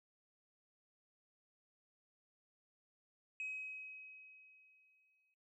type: tone with exponential decay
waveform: sine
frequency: 2540 Hz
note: D#7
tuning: 35 cents sharp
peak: -38 dBFS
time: 3.4-5.34 s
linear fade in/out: 1 ms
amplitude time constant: 420 ms
effects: noise-tail reverb RT60 0.1 s tail -17 dB re dry + tanh soft clip ceiling -37 dBFS